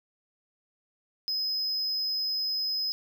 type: tone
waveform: triangle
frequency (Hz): 5070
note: D#8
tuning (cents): +32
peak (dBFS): -26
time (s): 1.28-2.92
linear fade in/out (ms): 0
effects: none